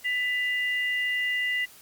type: tone pair together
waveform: sine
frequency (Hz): 1988.4 / 2812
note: B6 / F7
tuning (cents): +11 / +11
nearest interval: tritone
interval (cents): 600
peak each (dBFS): -25 / -32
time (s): 0.04-1.66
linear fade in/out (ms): 20
effects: white hiss -51 dBFS RMS until 1.81 s + Opus 48 kbps